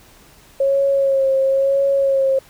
sine tone with vibrato, 544 Hz, C#5, 33 cents flat, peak -13 dBFS, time 0.6-2.39 s, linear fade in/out 5 ms, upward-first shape sine, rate 0.99 Hz, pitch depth 28 cents each way, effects pink hiss -48 dBFS RMS until 2.49 s

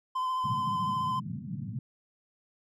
triangle tone with vibrato, 1027 Hz, C6, 33 cents flat, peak -26 dBFS, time 0.15-1.2 s, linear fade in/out 10 ms, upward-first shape triangle, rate 14 Hz, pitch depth 26 cents each way
pink band-pass noise, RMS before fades -37 dBFS, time 0.44-1.79 s, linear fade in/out 2 ms, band 110 to 220 Hz, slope 48 dB/octave
effects none

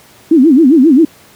sine tone with vibrato, 289.7 Hz, D4, 24 cents flat, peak -3 dBFS, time 0.31-1.05 s, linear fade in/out 5 ms, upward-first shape sine, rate 7.5 Hz, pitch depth 270 cents each way, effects pink hiss -42 dBFS RMS until 1.35 s + high-pass 100 Hz 12 dB/octave

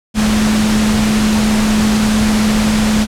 sine tone in noise, 214.7 Hz, A3, 42 cents flat, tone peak -11 dBFS, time 0.14-3.07 s, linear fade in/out 50 ms, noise pink, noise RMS -18 dBFS, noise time 0.14-3.07 s, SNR +4 dB, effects low-pass 9000 Hz 12 dB/octave

